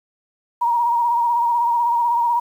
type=tone with vibrato; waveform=sine; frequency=946 Hz; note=A#5; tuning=25 cents sharp; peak=-15 dBFS; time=0.61-2.4 s; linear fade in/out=10 ms; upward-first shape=sine; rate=16 Hz; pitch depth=38 cents each way; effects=8-bit